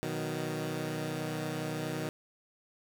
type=chord; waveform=15% pulse; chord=B major; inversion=none; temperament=equal; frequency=123.47 / 155.56 / 185 Hz; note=B2 / D#3 / F#3; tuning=0 / 0 / 0 cents; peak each=-33 / -29 / -35 dBFS; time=0.03-2.09 s; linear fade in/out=0 ms; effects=none